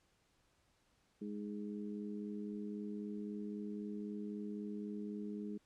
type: harmonic tone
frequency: 103.83 Hz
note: G#2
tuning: in tune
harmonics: 2 / 3 / 4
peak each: -42 / -48 / -49 dBFS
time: 1.21-5.58 s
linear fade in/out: 10 ms
effects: pink hiss -75 dBFS RMS until 5.65 s + low-pass 9000 Hz 12 dB/octave